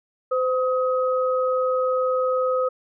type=tone pair together; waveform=sine; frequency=513 / 1264.6 Hz; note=C5 / D#6; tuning=-34 / +28 cents; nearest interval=octave + major third; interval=1562 cents; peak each=-20 / -25 dBFS; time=0.31-2.69 s; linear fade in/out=10 ms; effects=none